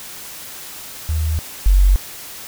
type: tone pair in turn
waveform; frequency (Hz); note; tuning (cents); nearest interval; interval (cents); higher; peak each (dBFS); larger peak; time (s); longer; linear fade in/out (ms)
sine; 78.8 / 46.85; D#2 / F#1; +23 / +22; major sixth; 901; first; -16 / -8; second; 1.09-1.39 / 1.66-1.96; neither; 0
effects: white hiss -34 dBFS RMS until 2.47 s